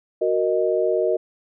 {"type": "chord", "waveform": "sine", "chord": "D# minor", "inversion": "first", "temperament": "equal", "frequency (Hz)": [370, 466.2, 622.3], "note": ["F#4", "A#4", "D#5"], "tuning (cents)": [0, 0, 0], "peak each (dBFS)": -22, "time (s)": [0.21, 1.17], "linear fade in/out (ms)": 10, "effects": []}